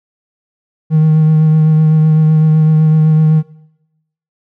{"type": "tone with vibrato", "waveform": "triangle", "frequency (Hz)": 156.3, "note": "D#3", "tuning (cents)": 8, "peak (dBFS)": -3, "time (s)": [0.9, 3.43], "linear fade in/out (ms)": 50, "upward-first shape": "triangle", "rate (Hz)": 7.9, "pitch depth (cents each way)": 20, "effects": ["noise-tail reverb RT60 0.9 s tail -22 dB re dry", "tanh soft clip ceiling 0 dBFS"]}